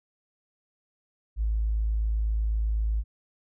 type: tone with tanh clipping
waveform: triangle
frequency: 54 Hz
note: A1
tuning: 32 cents flat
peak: -23 dBFS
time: 1.36-3.04 s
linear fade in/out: 50 ms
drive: 4 dB
effects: none